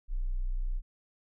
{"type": "tone", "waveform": "sine", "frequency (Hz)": 30.87, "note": "B0", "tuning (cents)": 0, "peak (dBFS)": -28, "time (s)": [0.08, 0.82], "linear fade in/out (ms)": 50, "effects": []}